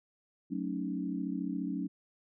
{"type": "chord", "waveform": "sine", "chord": "D# half-diminished seventh", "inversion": "first", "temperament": "equal", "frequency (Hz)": [185, 220, 277.2, 311.1], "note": ["F#3", "A3", "C#4", "D#4"], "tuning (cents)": [0, 0, 0, 0], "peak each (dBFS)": [-37, -40, -36, -40], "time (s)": [0.5, 1.88], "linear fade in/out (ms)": 20, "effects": []}